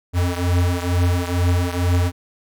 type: beating tone pair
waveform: square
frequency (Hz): 87.7 / 89.9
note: F2 / F#2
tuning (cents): +8 / -49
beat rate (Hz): 2.2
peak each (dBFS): -19 / -22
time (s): 0.13-2.12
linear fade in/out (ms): 50
effects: none

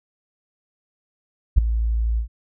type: tone with ADSR envelope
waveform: sine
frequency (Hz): 56.2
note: A1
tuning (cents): +37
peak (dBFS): -5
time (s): 1.56-2.28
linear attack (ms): 22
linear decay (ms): 5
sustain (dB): -13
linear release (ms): 99
effects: none

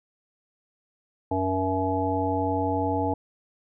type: harmonic tone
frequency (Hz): 94.3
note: F#2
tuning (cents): +33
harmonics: 1 / 3 / 5 / 7 / 9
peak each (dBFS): -30 / -28 / -30 / -31 / -28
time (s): 1.31-3.14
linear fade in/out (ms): 5
effects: none

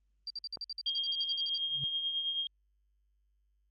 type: tone bursts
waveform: sine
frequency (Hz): 4699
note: D8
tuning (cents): 0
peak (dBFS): -36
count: 16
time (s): 0.27-1.578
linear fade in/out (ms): 2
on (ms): 33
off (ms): 52
type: click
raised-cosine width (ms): 1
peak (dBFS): -34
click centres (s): 0.572
type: tone with tremolo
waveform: sine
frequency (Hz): 3232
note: G#7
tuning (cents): -48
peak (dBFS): -29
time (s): 0.86-2.47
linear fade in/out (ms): 2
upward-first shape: triangle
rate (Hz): 9.3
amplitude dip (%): 55
type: tone with exponential growth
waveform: sine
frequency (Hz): 138.59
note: C#3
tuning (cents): 0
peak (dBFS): -36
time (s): 1.67-1.84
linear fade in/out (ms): 0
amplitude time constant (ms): 35
effects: added 50 Hz sine -70 dBFS peak until 3.7 s + Opus 32 kbps

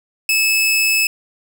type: tone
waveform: sawtooth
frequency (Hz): 2603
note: E7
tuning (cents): -22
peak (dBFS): -10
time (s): 0.29-1.07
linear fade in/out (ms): 2
effects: none

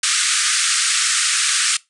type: band-pass noise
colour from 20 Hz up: white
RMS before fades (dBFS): -18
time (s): 0.03-1.77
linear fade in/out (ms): 5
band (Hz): 1200 to 9600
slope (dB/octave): 96
effects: noise-tail reverb RT60 0.2 s tail -21 dB re dry

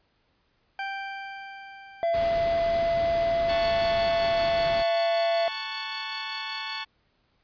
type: tone with exponential decay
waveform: 20% pulse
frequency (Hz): 784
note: G5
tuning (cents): 0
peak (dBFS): -24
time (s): 0.79-3.69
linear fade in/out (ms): 2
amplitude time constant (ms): 630
type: tone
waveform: triangle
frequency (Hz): 674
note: E5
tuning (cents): +38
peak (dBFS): -20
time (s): 2.03-5.48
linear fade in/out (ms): 0
type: noise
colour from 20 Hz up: pink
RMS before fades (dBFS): -36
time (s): 2.13-4.83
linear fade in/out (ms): 20
type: chord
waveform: 10% pulse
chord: F# minor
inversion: first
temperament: equal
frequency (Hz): 880 / 1108.7 / 1480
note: A5 / C#6 / F#6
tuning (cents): 0 / 0 / 0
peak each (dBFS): -25 / -26 / -29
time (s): 3.48-6.85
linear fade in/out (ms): 20
effects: pink hiss -69 dBFS RMS until 7.43 s + resampled to 11025 Hz

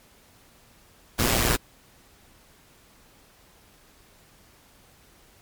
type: noise with amplitude modulation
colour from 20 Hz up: pink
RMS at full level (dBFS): -19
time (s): 1.18-1.57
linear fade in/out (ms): 20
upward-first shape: sine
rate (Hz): 119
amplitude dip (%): 70
effects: pink hiss -56 dBFS RMS until 5.41 s + MP3 96 kbps

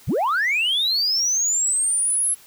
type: linear sweep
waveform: sine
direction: up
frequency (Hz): 56.1 to 11070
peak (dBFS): -16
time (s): 0.07-2.35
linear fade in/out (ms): 20
effects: tanh soft clip ceiling -16 dBFS + white hiss -49 dBFS RMS until 2.46 s

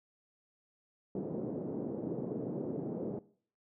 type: band-pass noise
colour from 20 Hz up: white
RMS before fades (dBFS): -38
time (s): 1.15-3.19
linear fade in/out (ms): 2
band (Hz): 140 to 450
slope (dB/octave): 24
effects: noise-tail reverb RT60 0.5 s tail -19 dB re dry

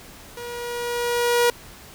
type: tone with level ramp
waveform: sawtooth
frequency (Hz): 479.6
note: A#4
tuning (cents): +49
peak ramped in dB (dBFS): -29 to -11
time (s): 0.37-1.5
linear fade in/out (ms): 2
effects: pink hiss -44 dBFS RMS until 1.94 s

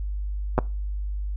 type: clicks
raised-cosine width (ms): 1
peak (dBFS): -6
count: 2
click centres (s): 0.58 / 0.588
effects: noise-tail reverb RT60 0.3 s tail -22 dB re dry + added 50 Hz sine -26 dBFS peak until 1.36 s

